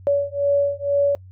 sine beating tone pair, 566 / 568.1 Hz, C#5 / C#5, +36 / +42 cents, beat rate 2.1 Hz, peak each -20 dBFS, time 0.07-1.15 s, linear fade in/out 0 ms, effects noise-tail reverb RT60 0.1 s tail -25 dB re dry + added 93 Hz sine -40 dBFS peak until 1.31 s

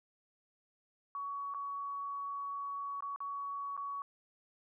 sine tone with dropouts, 1124 Hz, C#6, 24 cents sharp, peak -37 dBFS, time 1.15-4.02 s, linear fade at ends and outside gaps 1 ms, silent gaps 1.539-1.546 / 3.006-3.024 / 3.161-3.204 / 3.767-3.776 s, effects none

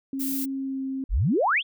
sine tone with pitch glide, 270.5 to 266.6 Hz, C#4 to C4, -42 to +33 cents, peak -27 dBFS, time 0.13-1.04 s, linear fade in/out 2 ms, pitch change -25 cents, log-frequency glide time 0.52-0.83 s
violet noise, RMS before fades -31 dBFS, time 0.19-0.46 s, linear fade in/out 20 ms
sine exponential sweep, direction up, 34.65 to 3621 Hz, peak -19 dBFS, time 1.09-1.63 s, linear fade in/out 50 ms
effects none

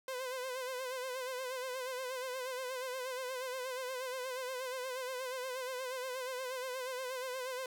sawtooth tone with vibrato, 512 Hz, C5, 38 cents flat, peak -34 dBFS, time 0.08-7.66 s, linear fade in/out 2 ms, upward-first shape sine, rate 8.4 Hz, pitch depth 60 cents each way, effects none

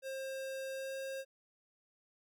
square tone with pitch glide, 533 to 536.4 Hz, C5 to C5, +32 to +43 cents, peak -40 dBFS, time 0.02-1.25 s, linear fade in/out 50 ms, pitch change +11 cents, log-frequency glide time 0.73-0.94 s, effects none

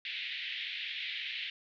white band-pass noise, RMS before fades -39 dBFS, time 0.05-1.5 s, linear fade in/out 2 ms, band 1900 to 3700 Hz, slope 48 dB/octave, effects none

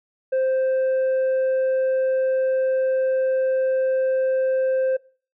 triangle tone with tanh clipping, 523.3 Hz, C5, in tune, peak -19 dBFS, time 0.32-4.97 s, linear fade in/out 10 ms, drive 8 dB, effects noise-tail reverb RT60 0.4 s tail -22 dB re dry

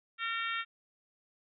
harmonic tone, 457.1 Hz, A#4, 34 cents flat, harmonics 3 / 4 / 5 / 6 / 7 / 8, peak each -36 / -38 / -40 / -42 / -43 / -44 dBFS, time 0.18-0.65 s, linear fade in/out 50 ms, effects none

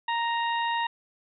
harmonic tone, 932.3 Hz, A#5, in tune, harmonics 1 / 2 / 3 / 4, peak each -26 / -32 / -36 / -38 dBFS, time 0.08-0.87 s, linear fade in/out 5 ms, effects none

